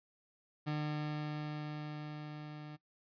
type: tone with level ramp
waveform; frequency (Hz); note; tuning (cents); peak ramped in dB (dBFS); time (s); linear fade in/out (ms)
30% pulse; 150.5; D3; +43; -31 to -43; 0.66-2.77; 20
effects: noise-tail reverb RT60 0.1 s tail -20 dB re dry + resampled to 11025 Hz